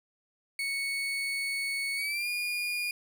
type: tone with pitch glide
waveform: 35% pulse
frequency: 2217 to 2432 Hz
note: C#7 to D#7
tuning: 0 to -40 cents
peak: -28 dBFS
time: 0.59-2.91 s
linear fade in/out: 2 ms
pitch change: +160 cents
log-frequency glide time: 1.96-2.28 s
effects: none